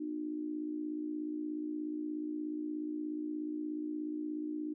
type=tone with amplitude modulation; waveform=sine; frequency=303.3 Hz; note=D#4; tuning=44 cents flat; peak=-32 dBFS; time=0-4.74 s; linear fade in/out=10 ms; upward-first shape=sine; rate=56.8 Hz; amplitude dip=70%; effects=none